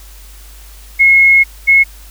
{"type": "tone pair in turn", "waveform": "sine", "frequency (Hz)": [2168, 2177], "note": ["C#7", "C#7"], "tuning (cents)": [-39, -32], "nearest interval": "unison", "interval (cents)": 7, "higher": "second", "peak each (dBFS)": -4, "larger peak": "neither", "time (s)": [[0.99, 1.44], [1.67, 1.84]], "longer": "first", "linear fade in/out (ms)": 20, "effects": ["added 50 Hz sine -34 dBFS peak until 2.1 s", "white hiss -41 dBFS RMS until 2.1 s"]}